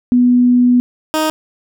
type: tone pair in turn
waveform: sine / 15% pulse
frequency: 246.2 / 312.2 Hz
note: B3 / D#4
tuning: -5 / +6 cents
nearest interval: major third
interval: 411 cents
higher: second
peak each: -7 dBFS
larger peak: neither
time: 0.12-0.8 / 1.14-1.3 s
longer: first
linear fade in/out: 0 ms
effects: none